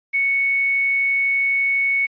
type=tone with quantisation; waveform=sine; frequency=2217 Hz; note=C#7; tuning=in tune; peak=-16 dBFS; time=0.13-2.07 s; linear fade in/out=20 ms; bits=7; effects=resampled to 11025 Hz